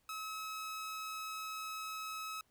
sawtooth tone, 1286 Hz, E6, 43 cents flat, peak -37 dBFS, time 0.09-2.41 s, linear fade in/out 2 ms, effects pink hiss -75 dBFS RMS until 2.5 s

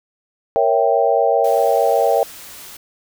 sine chord, A# diminished seventh, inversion none, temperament equal, 466.2 / 554.4 / 659.3 / 784 Hz, A#4 / C#5 / E5 / G5, 0 / 0 / 0 / 0 cents, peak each -18 dBFS, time 0.56-2.23 s, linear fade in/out 0 ms
white noise, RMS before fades -37 dBFS, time 1.44-2.77 s, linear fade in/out 5 ms
effects none

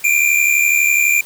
square tone pair together, 2349 / 2421 Hz, D7 / D#7, 0 / -48 cents, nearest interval minor second, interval 52 cents, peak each -15 dBFS, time 0.04-1.21 s, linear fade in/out 5 ms, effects white hiss -38 dBFS RMS until 1.25 s

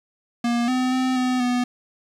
square tone with pitch steps, 237.3 / 254.7 / 257.6 / 253.2 / 246.5 Hz, A#3 / C4 / C4 / B3 / B3, +31 / -46 / -27 / +43 / -3 cents, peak -20 dBFS, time 0.44-1.64 s, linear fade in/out 5 ms, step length 240 ms, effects low-pass 7000 Hz 12 dB/octave + 8-bit

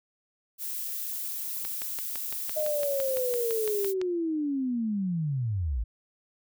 violet noise, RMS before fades -34 dBFS, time 0.58-3.94 s, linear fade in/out 50 ms
click train, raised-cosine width 0.2 ms, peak -20 dBFS, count 15, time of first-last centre 1.65-4.015 s, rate 5.92 Hz
sine linear sweep, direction down, 622.3 to 49.93 Hz, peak -26 dBFS, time 2.56-5.84 s, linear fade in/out 10 ms
effects none

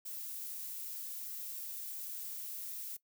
violet noise, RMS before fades -43 dBFS, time 0.05-2.97 s, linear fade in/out 10 ms, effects noise-tail reverb RT60 0.1 s tail -19 dB re dry

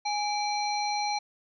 harmonic tone with a mistuned harmonic, 828 Hz, G#5, 5 cents flat, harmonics 1 / 3 / 5 / 7, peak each -28 / -36 / -34 / -40 dBFS, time 0.05-1.19 s, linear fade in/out 10 ms, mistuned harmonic 3, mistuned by -110 cents, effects none

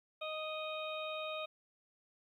harmonic tone, 622.3 Hz, D#5, in tune, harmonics 1 / 2 / 4 / 5 / 6, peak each -41 / -45 / -45 / -54 / -47 dBFS, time 0.21-1.46 s, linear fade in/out 10 ms, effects 12-bit

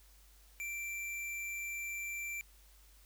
square tone, 2349 Hz, D7, in tune, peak -39 dBFS, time 0.6-2.41 s, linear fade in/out 0 ms, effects added 50 Hz sine -60 dBFS peak until 3.05 s + white hiss -65 dBFS RMS until 3.05 s

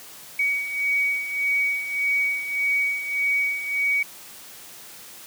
sine beating tone pair, 2255 / 2256.7 Hz, C#7 / C#7, +29 / +30 cents, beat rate 1.7 Hz, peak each -28 / -22 dBFS, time 0.39-4.03 s, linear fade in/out 5 ms, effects white hiss -43 dBFS RMS until 5.26 s + high-pass 100 Hz 12 dB/octave

